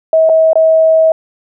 sine tone with dropouts, 642 Hz, E5, 46 cents flat, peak -5 dBFS, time 0.13-1.12 s, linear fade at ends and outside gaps 2 ms, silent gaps 0.292-0.296 / 0.532-0.555 s, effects none

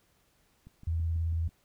click train, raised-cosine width 5 ms, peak -37 dBFS, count 6, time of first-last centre 0.67-1.49 s, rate 6.1 Hz
sine tone with vibrato, 82.41 Hz, E2, in tune, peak -27 dBFS, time 0.87-1.48 s, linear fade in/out 5 ms, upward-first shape triangle, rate 18 Hz, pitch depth 36 cents each way
effects pink hiss -69 dBFS RMS until 1.64 s

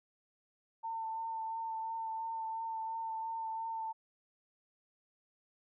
sine tone with vibrato, 898 Hz, A5, 35 cents sharp, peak -36 dBFS, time 0.83-3.93 s, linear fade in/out 20 ms, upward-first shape sine, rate 2.9 Hz, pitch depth 17 cents each way, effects none

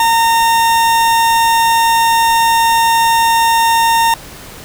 40% pulse tone, 917 Hz, A#5, 29 cents flat, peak -8 dBFS, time 0-4.14 s, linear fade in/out 2 ms, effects pink hiss -33 dBFS RMS until 4.64 s

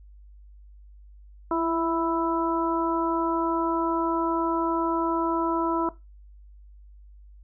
harmonic tone with a mistuned harmonic, 329.6 Hz, E4, in tune, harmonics 1 / 2 / 3 / 4, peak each -25 / -30 / -28 / -31 dBFS, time 1.51-5.89 s, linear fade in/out 2 ms, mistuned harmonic 1, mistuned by +22 cents, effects noise-tail reverb RT60 0.2 s tail -17 dB re dry + added 50 Hz sine -46 dBFS peak until 7.43 s

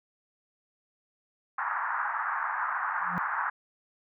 pink band-pass noise, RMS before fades -31 dBFS, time 1.58-3.5 s, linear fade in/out 5 ms, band 870 to 1700 Hz, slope 48 dB/octave
triangle tone with exponential growth, 176.9 Hz, F3, 23 cents sharp, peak -26 dBFS, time 3-3.18 s, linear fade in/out 0 ms, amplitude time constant 39 ms
effects none

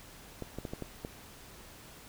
clicks, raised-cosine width 2 ms, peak -24 dBFS, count 6, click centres 0.423 / 0.586 / 0.652 / 0.735 / 0.823 / 1.049 s, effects pink hiss -52 dBFS RMS until 2.08 s

